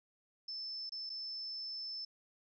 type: tone with dropouts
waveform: sine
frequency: 5274 Hz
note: E8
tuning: in tune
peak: -40 dBFS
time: 0.48-2.05 s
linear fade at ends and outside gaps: 5 ms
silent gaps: 0.895-0.92 / 1.095-1.099 s
effects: none